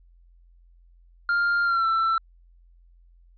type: tone with pitch glide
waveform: triangle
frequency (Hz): 1400 to 1336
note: F6 to E6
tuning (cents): +4 to +23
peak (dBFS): -18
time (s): 1.29-2.18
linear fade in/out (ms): 2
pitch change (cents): -81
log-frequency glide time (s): 1.64-1.86
effects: added 43 Hz sine -52 dBFS peak until 3.37 s + resampled to 11025 Hz